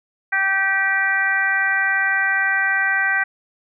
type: harmonic tone with a mistuned harmonic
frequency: 388.2 Hz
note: G4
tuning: 17 cents flat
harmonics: 2 / 3 / 4 / 5 / 6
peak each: -27 / -31 / -19 / -20 / -29 dBFS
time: 0.32-3.24 s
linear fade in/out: 10 ms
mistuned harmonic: 6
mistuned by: +23 cents
effects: none